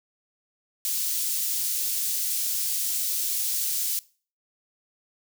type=high-pass noise; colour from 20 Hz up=white; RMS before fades=-27 dBFS; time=0.85-3.99 s; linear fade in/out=0 ms; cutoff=4800 Hz; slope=12 dB/octave; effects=noise-tail reverb RT60 0.4 s tail -22 dB re dry